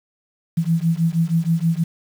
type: beating tone pair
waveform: sine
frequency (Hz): 162.4 / 168.7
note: E3 / E3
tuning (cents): -26 / +40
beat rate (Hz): 6.3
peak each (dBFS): -19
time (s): 0.57-1.84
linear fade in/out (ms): 10
effects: 7-bit

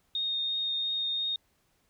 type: tone with vibrato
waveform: sine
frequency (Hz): 3694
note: A#7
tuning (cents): -16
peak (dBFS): -28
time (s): 0.15-1.36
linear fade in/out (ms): 2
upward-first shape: triangle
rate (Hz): 2.9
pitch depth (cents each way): 10
effects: pink hiss -71 dBFS RMS until 1.89 s

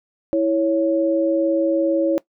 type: tone pair together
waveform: sine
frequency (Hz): 328 / 554.4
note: E4 / C#5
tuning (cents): -9 / 0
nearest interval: major sixth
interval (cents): 909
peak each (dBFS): -18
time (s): 0.33-2.18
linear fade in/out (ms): 0
effects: noise-tail reverb RT60 0.1 s tail -19 dB re dry

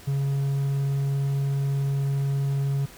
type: tone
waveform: triangle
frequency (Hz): 138.59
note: C#3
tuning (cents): 0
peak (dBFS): -20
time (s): 0.07-2.86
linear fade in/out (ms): 10
effects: pink hiss -47 dBFS RMS until 2.97 s

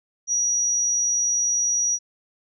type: tone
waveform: sine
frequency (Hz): 5790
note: F#8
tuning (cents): -38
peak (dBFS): -19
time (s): 0.27-1.99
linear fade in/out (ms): 50
effects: none

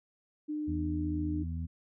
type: tone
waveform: sine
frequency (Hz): 301.7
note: D4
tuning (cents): +47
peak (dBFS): -32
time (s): 0.48-1.44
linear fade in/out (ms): 20
type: harmonic tone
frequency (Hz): 82.41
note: E2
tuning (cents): 0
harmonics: 1 / 2 / 3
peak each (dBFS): -34 / -40 / -44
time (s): 0.67-1.67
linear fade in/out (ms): 20
effects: none

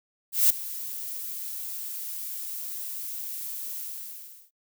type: noise with ADSR envelope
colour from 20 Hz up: violet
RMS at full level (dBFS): -17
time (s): 0.32-4.51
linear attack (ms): 180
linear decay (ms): 7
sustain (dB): -18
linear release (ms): 740
effects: noise-tail reverb RT60 0.1 s tail -25 dB re dry

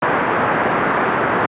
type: low-pass noise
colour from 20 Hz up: white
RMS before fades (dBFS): -17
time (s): 0.02-1.46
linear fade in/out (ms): 5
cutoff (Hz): 1600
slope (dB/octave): 24
effects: high-pass 150 Hz 12 dB/octave + resampled to 8000 Hz

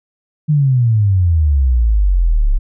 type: exponential sweep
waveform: sine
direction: down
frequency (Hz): 155.6 to 32.7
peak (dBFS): -9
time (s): 0.48-2.59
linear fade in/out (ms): 20
effects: none

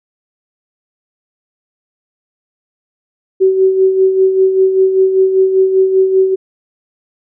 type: tone with tremolo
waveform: sine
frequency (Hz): 380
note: F#4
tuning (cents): +46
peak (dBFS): -5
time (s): 3.4-6.36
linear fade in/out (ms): 20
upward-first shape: sine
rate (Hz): 5.1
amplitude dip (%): 55
effects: none

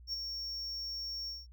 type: tone with ADSR envelope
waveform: triangle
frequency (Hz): 5500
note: F8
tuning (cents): -27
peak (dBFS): -31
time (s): 0.07-1.47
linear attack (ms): 61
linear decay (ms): 19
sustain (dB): -5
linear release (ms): 190
effects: added 60 Hz sine -51 dBFS peak until 1.52 s

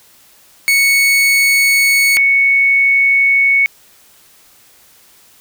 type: tone pair in turn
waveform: 40% pulse / sine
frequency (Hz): 2217 / 2217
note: C#7 / C#7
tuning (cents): 0 / 0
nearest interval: unison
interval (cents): 0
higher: neither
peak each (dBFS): -8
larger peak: neither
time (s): 0.68-2.17 / 2.17-3.66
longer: neither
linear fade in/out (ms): 0
effects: white hiss -47 dBFS RMS until 5.4 s

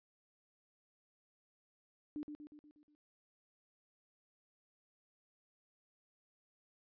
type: tone with echo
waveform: sine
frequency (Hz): 297.8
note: D4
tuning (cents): +24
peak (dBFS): -39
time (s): 2.16-2.23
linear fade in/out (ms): 0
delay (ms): 120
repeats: 6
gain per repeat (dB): -5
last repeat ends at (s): 2.95
effects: resampled to 11025 Hz

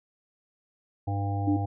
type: harmonic tone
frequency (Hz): 100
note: G2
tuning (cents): +35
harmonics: 1 / 3 / 5 / 7 / 8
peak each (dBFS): -27 / -36 / -43 / -38 / -36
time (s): 1.07-1.66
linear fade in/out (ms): 10
type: tone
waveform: sine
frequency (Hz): 297.1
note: D4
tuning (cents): +20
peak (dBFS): -23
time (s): 1.47-1.57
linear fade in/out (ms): 10
effects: none

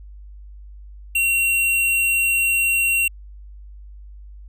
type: tone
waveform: square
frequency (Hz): 2742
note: F7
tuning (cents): -32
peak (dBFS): -17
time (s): 1.15-3.08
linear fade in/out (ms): 5
effects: added 50 Hz sine -37 dBFS peak until 4.48 s

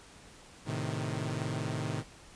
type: chord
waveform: sawtooth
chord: A diminished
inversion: none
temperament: equal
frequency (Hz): 110 / 130.81 / 155.56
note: A2 / C3 / Eb3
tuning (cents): 0 / 0 / 0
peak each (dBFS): -33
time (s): 0.65-2.04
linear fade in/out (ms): 50
effects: pink hiss -54 dBFS RMS until 2.35 s + resampled to 22050 Hz

